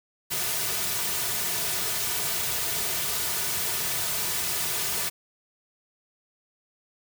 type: noise with comb filter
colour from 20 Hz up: white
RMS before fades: -28 dBFS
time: 0.3-5.1 s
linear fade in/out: 20 ms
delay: 3.7 ms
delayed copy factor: -0.75
effects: none